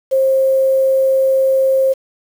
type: tone with quantisation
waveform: sine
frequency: 532 Hz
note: C5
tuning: 29 cents sharp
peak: -10 dBFS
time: 0.11-1.94 s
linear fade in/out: 20 ms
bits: 6
effects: none